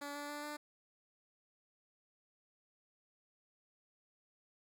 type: tone with pitch steps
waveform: 10% pulse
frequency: 286.7 / 290 / 293.4 / 296.8 Hz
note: D4 / D4 / D4 / D4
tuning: -42 / -22 / -2 / +18 cents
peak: -34 dBFS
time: 0.01-0.57 s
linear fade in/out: 10 ms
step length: 140 ms
effects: none